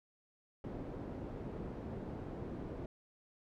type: low-pass noise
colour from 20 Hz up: white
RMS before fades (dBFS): -44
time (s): 0.64-2.86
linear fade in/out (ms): 2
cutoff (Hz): 360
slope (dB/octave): 12
effects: none